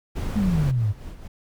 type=noise; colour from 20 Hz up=brown; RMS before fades=-27 dBFS; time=0.15-0.72 s; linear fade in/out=20 ms
type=exponential sweep; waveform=sine; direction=down; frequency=217.7 to 98 Hz; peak=-19 dBFS; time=0.35-0.93 s; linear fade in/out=20 ms
type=noise with tremolo; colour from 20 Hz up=brown; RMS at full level=-36 dBFS; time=0.57-1.28 s; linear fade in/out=10 ms; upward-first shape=sine; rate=4.5 Hz; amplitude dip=55%
effects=none